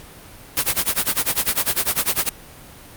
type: noise with tremolo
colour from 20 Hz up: white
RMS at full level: -17 dBFS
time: 0.57-2.29 s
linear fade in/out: 0 ms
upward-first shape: sine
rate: 10 Hz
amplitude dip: 95%
effects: pink hiss -42 dBFS RMS until 2.96 s + Opus 48 kbps